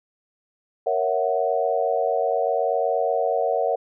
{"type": "chord", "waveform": "sine", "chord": "F# dominant seventh", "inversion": "first", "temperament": "equal", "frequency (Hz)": [466.2, 554.4, 659.3, 740], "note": ["A#4", "C#5", "E5", "F#5"], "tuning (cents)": [0, 0, 0, 0], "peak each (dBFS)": -25, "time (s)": [0.86, 3.76], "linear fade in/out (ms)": 10, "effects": []}